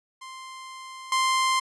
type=tone with level steps; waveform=sawtooth; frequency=1046.5 Hz; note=C6; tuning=in tune; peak=-35 / -17 dBFS; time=0.21-1.6 s; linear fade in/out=10 ms; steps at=1.12 s; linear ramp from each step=2 ms; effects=resampled to 24000 Hz